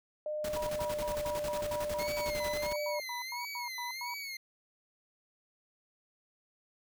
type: tone with pitch glide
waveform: sine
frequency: 606 to 594.9 Hz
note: D#5 to D5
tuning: -46 to +22 cents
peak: -33 dBFS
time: 0.26-3 s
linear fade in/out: 2 ms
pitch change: -32 cents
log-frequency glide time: 0.46-1.2 s
type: noise with tremolo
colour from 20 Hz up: pink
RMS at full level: -40 dBFS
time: 0.44-2.73 s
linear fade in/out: 5 ms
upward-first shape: square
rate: 11 Hz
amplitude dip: 65%
type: tone bursts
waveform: sine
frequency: 964 Hz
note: B5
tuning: 42 cents flat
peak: -38 dBFS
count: 16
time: 0.56-4.14 s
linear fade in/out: 2 ms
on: 130 ms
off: 100 ms
type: tone with vibrato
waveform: 25% pulse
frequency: 2136 Hz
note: C7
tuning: 35 cents sharp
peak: -35 dBFS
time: 1.99-4.37 s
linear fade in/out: 5 ms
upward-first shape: sine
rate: 1.5 Hz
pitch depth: 110 cents each way
effects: none